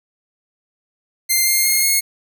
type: tone with pitch steps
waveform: 5% pulse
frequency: 2097 / 2119 / 2141 / 2163 Hz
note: C7 / C7 / C7 / C#7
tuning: +3 / +21 / +39 / -43 cents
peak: -4 dBFS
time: 1.29-2.01 s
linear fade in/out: 20 ms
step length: 180 ms
effects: none